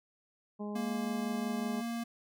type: harmonic tone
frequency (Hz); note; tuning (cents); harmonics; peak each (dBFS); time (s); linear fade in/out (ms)
207.7; G#3; 0; 1 / 2 / 3 / 4 / 5; -37 / -43 / -47 / -49 / -51; 0.59-1.82; 20
type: tone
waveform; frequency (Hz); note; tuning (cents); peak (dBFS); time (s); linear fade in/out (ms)
square; 233.1; A#3; 0; -35; 0.75-2.04; 10
effects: none